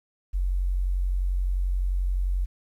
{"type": "tone", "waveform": "sine", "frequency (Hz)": 45.74, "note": "F#1", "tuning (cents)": -19, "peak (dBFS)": -22, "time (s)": [0.33, 2.46], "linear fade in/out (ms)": 20, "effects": ["10-bit"]}